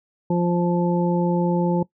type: harmonic tone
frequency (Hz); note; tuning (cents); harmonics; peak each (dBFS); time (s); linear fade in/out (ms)
174.61; F3; 0; 1 / 2 / 3 / 5; -19 / -24 / -27 / -28; 0.3-1.83; 5
effects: noise-tail reverb RT60 0.1 s tail -20 dB re dry